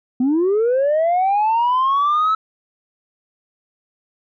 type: linear sweep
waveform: sine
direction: up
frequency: 242 to 1310 Hz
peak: -12 dBFS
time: 0.2-2.35 s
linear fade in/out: 5 ms
effects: tanh soft clip ceiling -12 dBFS